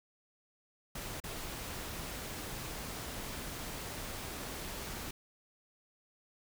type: noise with dropouts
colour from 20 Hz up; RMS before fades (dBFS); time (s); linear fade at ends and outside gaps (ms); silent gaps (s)
pink; -42; 0.95-5.11; 5; 1.202-1.238
effects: none